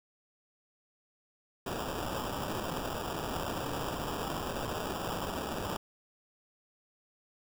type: noise with sample-and-hold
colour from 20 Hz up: white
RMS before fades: -36 dBFS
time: 1.66-5.77 s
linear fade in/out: 5 ms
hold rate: 2100 Hz
effects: none